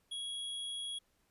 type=tone; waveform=square; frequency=3322 Hz; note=G#7; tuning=in tune; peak=-39 dBFS; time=0.11-0.99 s; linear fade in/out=10 ms; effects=pink hiss -75 dBFS RMS until 1.3 s + resampled to 32000 Hz